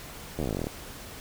slowing click train, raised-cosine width 2 ms, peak -17 dBFS, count 16, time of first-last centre 0.39-0.669 s, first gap 12 ms, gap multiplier 1.06, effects pink hiss -43 dBFS RMS until 1.2 s

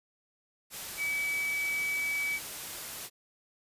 sine tone in noise, 2286 Hz, D7, 47 cents flat, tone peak -29 dBFS, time 0.97-2.4 s, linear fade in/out 50 ms, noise white, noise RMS -40 dBFS, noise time 0.7-3.1 s, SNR +8 dB, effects resampled to 32000 Hz

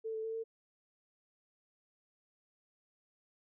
sine tone with pitch steps, 445.1 / 440.1 / 447.1 / 451.1 Hz, A4 / A4 / A4 / A4, +20 / 0 / +28 / +43 cents, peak -36 dBFS, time 0.04-0.44 s, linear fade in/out 20 ms, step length 100 ms, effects none

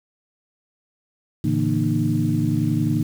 sine tone cluster, 111.9 / 142.6 / 163.6 / 234.1 / 305.4 Hz, A2 / C#3 / E3 / A#3 / D#4, +30 / +49 / -13 / +8 / -32 cents, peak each -24 dBFS, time 1.44-3.03 s, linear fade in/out 5 ms, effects tanh soft clip ceiling -6 dBFS + 7-bit

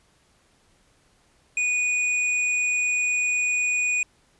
sine tone with hard clipping, 2468 Hz, D#7, 15 cents flat, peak -22 dBFS, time 1.57-4.03 s, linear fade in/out 2 ms, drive 15 dB, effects pink hiss -62 dBFS RMS until 4.39 s + resampled to 24000 Hz

